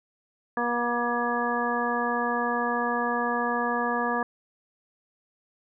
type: harmonic tone with a mistuned harmonic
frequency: 239.9 Hz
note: A#3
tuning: 50 cents sharp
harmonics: 1 / 2 / 3 / 4 / 5 / 7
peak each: -31 / -31 / -31 / -31 / -31 / -31 dBFS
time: 0.57-4.23 s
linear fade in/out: 2 ms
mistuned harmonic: 5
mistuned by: -22 cents
effects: none